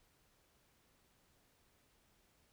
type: silence
effects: pink hiss -73 dBFS RMS until 2.52 s